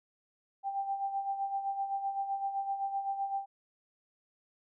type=tone with tremolo; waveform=sine; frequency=788 Hz; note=G5; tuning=9 cents sharp; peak=-29 dBFS; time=0.63-3.46 s; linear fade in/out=50 ms; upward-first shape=sine; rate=7.8 Hz; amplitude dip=60%; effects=none